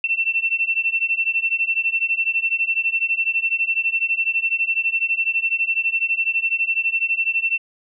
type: beating tone pair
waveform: sine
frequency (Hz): 2686 / 2698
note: E7 / E7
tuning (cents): +32 / +40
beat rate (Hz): 12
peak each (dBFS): -21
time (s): 0.04-7.58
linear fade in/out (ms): 2
effects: none